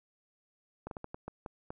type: slowing click train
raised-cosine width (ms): 1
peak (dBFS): -26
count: 8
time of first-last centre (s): 0.87-1.705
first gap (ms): 42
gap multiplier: 1.34
effects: none